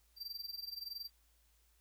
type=tone with amplitude modulation; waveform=square; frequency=4699 Hz; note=D8; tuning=in tune; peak=-40 dBFS; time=0.16-1.1 s; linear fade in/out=50 ms; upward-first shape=sine; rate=21.4 Hz; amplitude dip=85%; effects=added 56 Hz sine -70 dBFS peak until 1.8 s + white hiss -74 dBFS RMS until 1.8 s